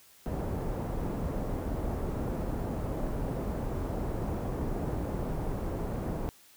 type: low-pass noise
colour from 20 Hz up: pink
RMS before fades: -33 dBFS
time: 0.26-6.29 s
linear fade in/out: 0 ms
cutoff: 670 Hz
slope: 12 dB/octave
effects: white hiss -58 dBFS RMS until 6.56 s